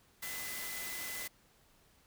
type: tone in noise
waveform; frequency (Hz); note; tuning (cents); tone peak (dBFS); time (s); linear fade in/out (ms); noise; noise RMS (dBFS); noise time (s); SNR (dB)
sine; 2017; B6; +36; -45; 0.22-1.28; 10; white; -42; 0.22-1.28; -6
effects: pink hiss -67 dBFS RMS until 2.06 s